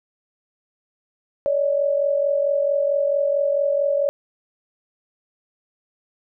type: tone pair together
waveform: sine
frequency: 564 / 608.5 Hz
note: C#5 / D#5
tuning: +30 / -39 cents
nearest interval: minor second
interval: 131 cents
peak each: -18 / -24 dBFS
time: 1.46-4.09 s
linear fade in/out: 0 ms
effects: none

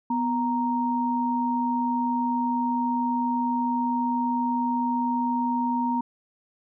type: tone pair together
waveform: sine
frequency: 246.9 / 932.2 Hz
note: B3 / A#5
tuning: 0 / 0 cents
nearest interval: octave + major seventh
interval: 2300 cents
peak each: -25 dBFS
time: 0.1-6.01 s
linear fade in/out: 5 ms
effects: none

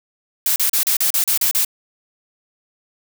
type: noise bursts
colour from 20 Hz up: blue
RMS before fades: -17 dBFS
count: 9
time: 0.46-1.648 s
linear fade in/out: 2 ms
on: 100 ms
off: 36 ms
effects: none

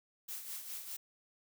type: noise with tremolo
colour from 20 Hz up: blue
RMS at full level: -42 dBFS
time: 0.28-0.97 s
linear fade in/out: 10 ms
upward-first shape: sine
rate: 4.9 Hz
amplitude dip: 55%
effects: none

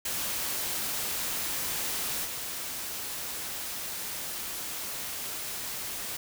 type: noise with level steps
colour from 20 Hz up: white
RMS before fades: -32 / -36 dBFS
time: 0.05-6.17 s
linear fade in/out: 5 ms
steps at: 2.24 s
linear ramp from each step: 20 ms
effects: none

